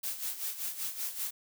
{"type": "noise with tremolo", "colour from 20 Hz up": "blue", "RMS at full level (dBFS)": -34, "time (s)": [0.03, 1.31], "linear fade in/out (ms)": 10, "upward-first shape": "sine", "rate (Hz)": 5.2, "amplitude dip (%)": 70, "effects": []}